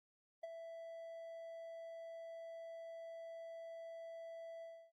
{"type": "tone with ADSR envelope", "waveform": "triangle", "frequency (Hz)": 662, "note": "E5", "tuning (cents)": 7, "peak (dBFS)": -39, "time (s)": [0.43, 4.92], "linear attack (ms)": 8, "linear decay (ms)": 23, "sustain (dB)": -7, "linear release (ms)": 300, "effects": ["AAC 48 kbps"]}